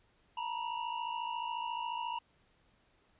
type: tone pair together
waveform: square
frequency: 911 / 965.2 Hz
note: A#5 / B5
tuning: -40 / -40 cents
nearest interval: minor second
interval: 100 cents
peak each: -40 / -38 dBFS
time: 0.37-2.19 s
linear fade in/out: 5 ms
effects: pink hiss -70 dBFS RMS until 3.19 s + resampled to 8000 Hz